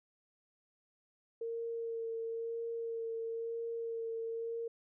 sine tone with vibrato, 458.4 Hz, A#4, 29 cents flat, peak -36 dBFS, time 1.41-4.68 s, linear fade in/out 5 ms, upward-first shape sine, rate 1 Hz, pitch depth 15 cents each way, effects none

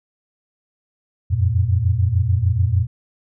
sine tone cluster, 86.6 / 93.4 / 116.4 Hz, F2 / F#2 / A#2, -14 / +17 / -2 cents, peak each -19 dBFS, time 1.3-2.87 s, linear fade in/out 20 ms, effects none

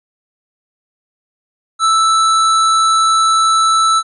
square tone, 1318.5 Hz, E6, in tune, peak -10 dBFS, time 1.79-4.03 s, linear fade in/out 50 ms, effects resampled to 24000 Hz

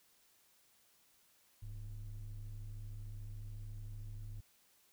triangle ring-modulated tone, 67.1 Hz, C2, 44 cents sharp, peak -37 dBFS, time 1.62-4.41 s, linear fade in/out 10 ms, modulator 36.8 Hz, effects tanh soft clip ceiling -38 dBFS + white hiss -70 dBFS RMS until 4.92 s

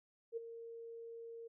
sine tone with ADSR envelope, 461 Hz, A#4, 19 cents flat, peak -36 dBFS, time 0.32-1.48 s, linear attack 49 ms, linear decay 14 ms, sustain -11 dB, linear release 12 ms, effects none

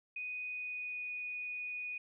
sine tone with pitch glide, 2489 to 2473 Hz, D#7 to D#7, 0 to -11 cents, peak -38 dBFS, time 0.16-1.98 s, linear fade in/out 5 ms, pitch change -11 cents, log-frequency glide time 0.47-1.06 s, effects none

